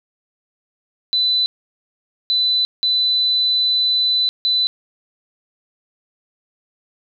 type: tone bursts at uneven times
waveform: sine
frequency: 4000 Hz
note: B7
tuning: 21 cents sharp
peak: -14 dBFS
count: 4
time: 1.13-1.46 / 2.3-2.65 / 2.83-4.29 / 4.45-4.67 s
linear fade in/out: 0 ms
effects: none